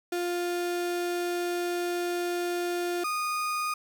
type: tone pair in turn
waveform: 35% pulse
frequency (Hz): 350.9 / 1232.2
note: F4 / D#6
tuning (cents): +8 / -17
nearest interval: octave + minor seventh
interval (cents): 2175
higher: second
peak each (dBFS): -26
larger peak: neither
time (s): 0.12-3.04 / 3.04-3.74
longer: first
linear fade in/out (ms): 5
effects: none